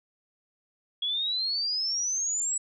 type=exponential sweep; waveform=sine; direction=up; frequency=3322 to 7902 Hz; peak=-26 dBFS; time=1.02-2.58 s; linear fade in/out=5 ms; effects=none